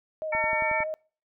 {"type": "tone with vibrato", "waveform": "sine", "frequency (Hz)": 622.3, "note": "D#5", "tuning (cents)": 0, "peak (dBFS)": -29, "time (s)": [0.22, 0.94], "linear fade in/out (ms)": 0, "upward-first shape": "sine", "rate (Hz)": 7.8, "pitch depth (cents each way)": 20}
{"type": "harmonic tone", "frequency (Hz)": 449.9, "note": "A4", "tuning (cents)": 39, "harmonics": [2, 3, 4, 5], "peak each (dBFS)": [-29, -36, -34, -27], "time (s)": [0.32, 0.84], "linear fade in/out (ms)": 10}
{"type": "click train", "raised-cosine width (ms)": 3, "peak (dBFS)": -29, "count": 6, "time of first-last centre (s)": [0.35, 0.805], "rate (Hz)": 11}
{"effects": ["noise-tail reverb RT60 0.4 s tail -26 dB re dry"]}